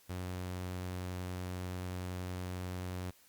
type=tone; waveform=sawtooth; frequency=91 Hz; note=F#2; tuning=28 cents flat; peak=-34 dBFS; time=0.09-3.11 s; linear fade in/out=10 ms; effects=white hiss -64 dBFS RMS until 3.28 s + Opus 48 kbps